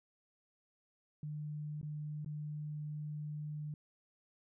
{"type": "tone with dropouts", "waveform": "sine", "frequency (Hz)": 150.2, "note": "D3", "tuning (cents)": 39, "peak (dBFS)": -39, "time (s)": [1.23, 3.74], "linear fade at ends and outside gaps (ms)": 2, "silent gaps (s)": [[1.814, 1.829], [2.247, 2.26]], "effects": []}